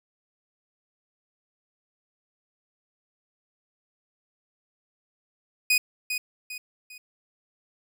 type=tone with echo; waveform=sawtooth; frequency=2489 Hz; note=D#7; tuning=in tune; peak=-15 dBFS; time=5.7-5.78 s; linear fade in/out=5 ms; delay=400 ms; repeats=3; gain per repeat=-8 dB; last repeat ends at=6.98 s; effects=none